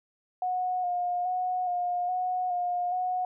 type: tone with vibrato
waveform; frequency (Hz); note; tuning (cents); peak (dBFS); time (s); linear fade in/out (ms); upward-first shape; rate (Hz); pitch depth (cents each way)
sine; 722; F#5; -43; -26; 0.42-3.25; 2; square; 1.2; 23
effects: none